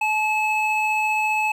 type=tone pair together; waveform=triangle; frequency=858.7 / 2591 Hz; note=A5 / E7; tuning=-42 / -30 cents; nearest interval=octave + perfect fifth; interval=1912 cents; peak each=-20 dBFS; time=0.01-1.52 s; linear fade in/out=5 ms; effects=none

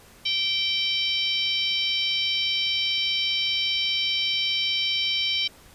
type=harmonic tone; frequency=775 Hz; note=G5; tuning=20 cents flat; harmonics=3 / 4 / 5 / 6 / 7; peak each=-30 / -25 / -29 / -33 / -32 dBFS; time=0.25-5.48 s; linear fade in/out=10 ms; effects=pink hiss -51 dBFS RMS until 5.74 s + resampled to 32000 Hz

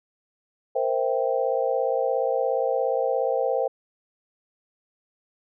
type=chord; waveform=sine; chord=C dominant seventh; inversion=third; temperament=equal; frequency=466.2 / 523.3 / 659.3 / 784 Hz; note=Bb4 / C5 / E5 / G5; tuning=0 / 0 / 0 / 0 cents; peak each=-27 / -24 / -29 / -29 dBFS; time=0.75-3.68 s; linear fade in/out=10 ms; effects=none

